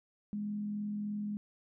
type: tone with frequency modulation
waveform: sine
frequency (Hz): 207.7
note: G#3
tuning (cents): 0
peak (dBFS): -34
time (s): 0.33-1.37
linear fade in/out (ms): 0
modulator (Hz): 43.3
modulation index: 0.21
effects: none